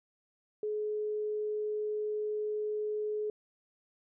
sine tone, 423.9 Hz, G#4, 35 cents sharp, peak -31 dBFS, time 0.63-3.3 s, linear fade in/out 2 ms, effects none

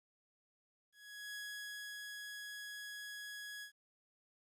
sawtooth tone with ADSR envelope, 1672 Hz, G#6, 11 cents sharp, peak -40 dBFS, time 0.92-3.72 s, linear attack 420 ms, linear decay 640 ms, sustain -2 dB, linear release 94 ms, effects resampled to 32000 Hz + 13-bit

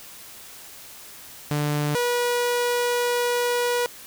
sawtooth tone pair in turn, 147.8 / 484.7 Hz, D3 / B4, +11 / -32 cents, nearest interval octave + major sixth, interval 2057 cents, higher second, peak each -18 / -17 dBFS, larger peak second, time 1.51-1.95 / 1.95-3.86 s, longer second, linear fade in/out 0 ms, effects white hiss -43 dBFS RMS until 4.06 s

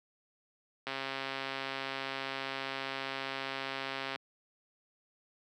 click train, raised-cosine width 0.3 ms, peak -20 dBFS, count 445, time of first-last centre 0.87-4.159 s, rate 135 Hz, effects high-pass 200 Hz 12 dB/octave

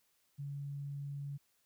sine tone, 141.7 Hz, C#3, 38 cents sharp, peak -39 dBFS, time 0.38-1.38 s, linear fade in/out 20 ms, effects white hiss -75 dBFS RMS until 1.65 s

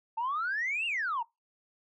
sine exponential two-way sweep, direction up then down, 880 to 2850 to 880 Hz, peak -28 dBFS, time 0.17-1.23 s, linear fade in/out 10 ms, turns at 0.86 s, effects noise-tail reverb RT60 0.2 s tail -23 dB re dry + tanh soft clip ceiling -25 dBFS

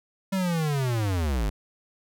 square linear sweep, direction down, 196 to 46.25 Hz, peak -24 dBFS, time 0.32-1.5 s, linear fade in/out 10 ms, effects none

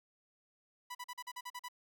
sawtooth tone bursts, 987.8 Hz, B5, in tune, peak -38 dBFS, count 9, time 0.9-1.686 s, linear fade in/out 10 ms, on 50 ms, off 42 ms, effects 13-bit

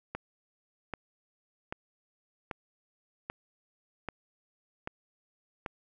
click train, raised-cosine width 0.5 ms, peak -20 dBFS, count 8, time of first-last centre 0.15-5.662 s, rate 1.27 Hz, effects none

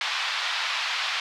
white band-pass noise, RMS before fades -28 dBFS, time 0.01-1.2 s, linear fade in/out 2 ms, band 840 to 4100 Hz, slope 24 dB/octave, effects none

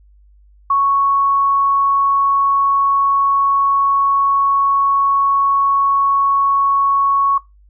sine tone, 1108.7 Hz, C#6, in tune, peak -11 dBFS, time 0.7-7.38 s, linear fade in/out 5 ms, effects noise-tail reverb RT60 0.2 s tail -20 dB re dry + added 50 Hz sine -45 dBFS peak until 7.69 s

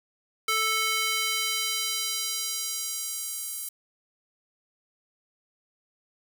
square tone with high-pass filter sweep, 440 Hz, A4, in tune, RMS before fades -29 dBFS, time 0.48-3.69 s, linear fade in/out 5 ms, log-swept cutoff 1500 to 10000 Hz, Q 1, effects none

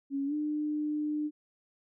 sine tone with pitch glide, 277.2 to 300.5 Hz, C#4 to D4, 0 to +40 cents, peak -29 dBFS, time 0.1-1.31 s, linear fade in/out 50 ms, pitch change +140 cents, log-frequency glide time 0.26-0.34 s, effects none

